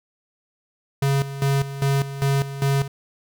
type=tone with tremolo; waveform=square; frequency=138.3 Hz; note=C#3; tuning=4 cents flat; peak=-18 dBFS; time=1.02-2.88 s; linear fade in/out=5 ms; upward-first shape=square; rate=2.5 Hz; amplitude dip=75%; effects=none